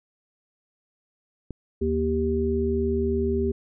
click, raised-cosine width 3 ms, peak -21 dBFS, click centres 1.507 s
harmonic tone, 78.4 Hz, D#2, 14 cents sharp, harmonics 1 / 3 / 5, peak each -27 / -27 / -24 dBFS, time 1.81-3.52 s, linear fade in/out 10 ms
effects none

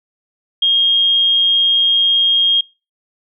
sine tone, 3241 Hz, G#7, 43 cents flat, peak -10 dBFS, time 0.62-2.61 s, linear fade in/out 5 ms, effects noise-tail reverb RT60 0.3 s tail -25 dB re dry

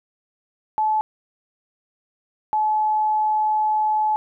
sine tone pair in turn, 863 / 858 Hz, A5 / A5, -34 / -44 cents, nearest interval unison, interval 10 cents, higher first, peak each -17 / -17 dBFS, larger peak neither, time 0.78-1.01 / 2.53-4.16 s, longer second, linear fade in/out 0 ms, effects none

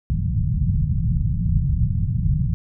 white low-pass noise, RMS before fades -20 dBFS, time 0.1-2.54 s, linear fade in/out 0 ms, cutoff 170 Hz, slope 48 dB/octave, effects none

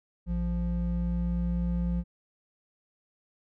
triangle tone pair together, 58.21 / 174.3 Hz, A#1 / F3, -2 / -3 cents, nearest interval octave + perfect fifth, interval 1899 cents, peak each -27 / -27 dBFS, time 0.26-2.04 s, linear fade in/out 50 ms, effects none

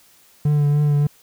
triangle tone with vibrato, 146.7 Hz, D3, 2 cents flat, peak -12 dBFS, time 0.45-1.07 s, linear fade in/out 5 ms, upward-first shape triangle, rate 3.4 Hz, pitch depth 28 cents each way, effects white hiss -53 dBFS RMS until 1.22 s

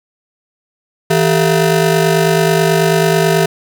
25% pulse ring-modulated tone, 277.2 Hz, C#4, in tune, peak -3 dBFS, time 1.1-3.46 s, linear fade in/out 5 ms, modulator 114 Hz, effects none

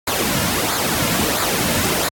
pink noise with flanger, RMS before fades -19 dBFS, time 0.07-2.09 s, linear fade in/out 5 ms, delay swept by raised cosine 0.34 to 2.64 ms, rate 1.5 Hz, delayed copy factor -0.55, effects high-pass 80 Hz 12 dB/octave + AAC 64 kbps

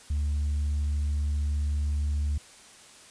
sine tone with tanh clipping, 73.42 Hz, D2, in tune, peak -25 dBFS, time 0.1-2.38 s, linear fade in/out 5 ms, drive 1 dB, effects white hiss -51 dBFS RMS until 3.1 s + resampled to 22050 Hz

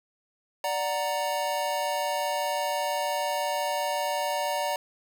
square chord, D augmented, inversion none, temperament equal, 587.3 / 740 / 932.3 Hz, D5 / F#5 / A#5, 0 / 0 / 0 cents, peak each -31 / -33 / -31 dBFS, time 0.64-4.76 s, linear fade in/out 2 ms, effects none

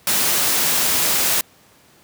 white noise, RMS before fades -18 dBFS, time 0.07-1.41 s, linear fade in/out 2 ms, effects pink hiss -52 dBFS RMS until 2.03 s + high-pass 100 Hz 12 dB/octave

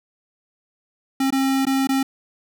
square tone with dropouts, 268.6 Hz, C4, 46 cents sharp, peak -18 dBFS, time 1.2-2.03 s, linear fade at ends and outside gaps 5 ms, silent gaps 1.305-1.324 / 1.653-1.667 / 1.872-1.89 s, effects none

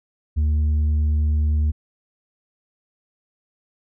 triangle tone with tanh clipping, 75.8 Hz, D#2, 45 cents flat, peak -17 dBFS, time 0.36-1.72 s, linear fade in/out 20 ms, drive 8 dB, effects none

